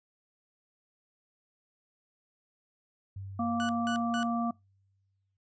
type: tone with exponential decay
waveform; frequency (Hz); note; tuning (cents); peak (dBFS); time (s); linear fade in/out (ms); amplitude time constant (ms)
sine; 97.4; G2; -11; -37; 3.16-5.37; 5; 480
type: harmonic tone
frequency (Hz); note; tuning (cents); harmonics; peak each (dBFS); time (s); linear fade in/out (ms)
233.6; A#3; +4; 1 / 3 / 5; -29 / -34 / -36; 3.39-4.51; 5
type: tone bursts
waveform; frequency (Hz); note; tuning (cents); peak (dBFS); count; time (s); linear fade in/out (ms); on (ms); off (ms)
30% pulse; 1480; F#6; 0; -31; 3; 3.6-4.23; 0; 90; 180
effects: noise-tail reverb RT60 0.2 s tail -23 dB re dry + resampled to 16000 Hz